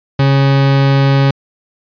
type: tone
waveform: 40% pulse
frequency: 137.5 Hz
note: C#3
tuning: 14 cents flat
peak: -7 dBFS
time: 0.19-1.31 s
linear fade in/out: 5 ms
effects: resampled to 11025 Hz